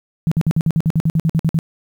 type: tone bursts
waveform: sine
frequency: 161.6 Hz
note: E3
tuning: 34 cents flat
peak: -12 dBFS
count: 14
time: 0.27-1.589 s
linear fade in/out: 0 ms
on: 45 ms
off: 53 ms
effects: 8-bit